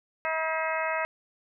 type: harmonic tone with a mistuned harmonic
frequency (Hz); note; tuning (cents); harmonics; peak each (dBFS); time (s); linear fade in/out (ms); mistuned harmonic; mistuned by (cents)
320; D#4; +49; 2 / 3 / 4 / 5 / 6 / 7 / 8; -31 / -33 / -34 / -35 / -36 / -36 / -37; 0.25-1.05; 0; 7; -84
effects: none